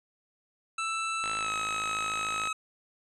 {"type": "tone with pitch glide", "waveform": "25% pulse", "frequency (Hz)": [1324, 1281.9], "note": ["E6", "E6"], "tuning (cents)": [7, -49], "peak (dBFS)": -26, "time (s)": [0.78, 2.53], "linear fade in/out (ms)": 5, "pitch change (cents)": -56, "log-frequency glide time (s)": [1.38, 1.51]}
{"type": "click train", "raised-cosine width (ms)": 0.3, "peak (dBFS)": -21, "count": 67, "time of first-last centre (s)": [1.24, 2.474], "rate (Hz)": 53.5}
{"effects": ["resampled to 24000 Hz"]}